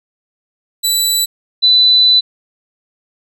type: tone pair in turn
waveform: 20% pulse / sine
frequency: 3963 / 3993 Hz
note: B7 / B7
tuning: +5 / +18 cents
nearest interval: unison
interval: 13 cents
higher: second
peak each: -6 dBFS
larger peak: neither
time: 0.83-1.26 / 1.62-2.21 s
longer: second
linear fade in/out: 20 ms
effects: none